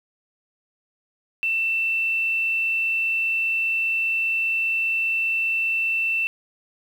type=tone with quantisation; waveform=sine; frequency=2675 Hz; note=E7; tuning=25 cents sharp; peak=-20 dBFS; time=1.43-6.27 s; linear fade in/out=0 ms; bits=8; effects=none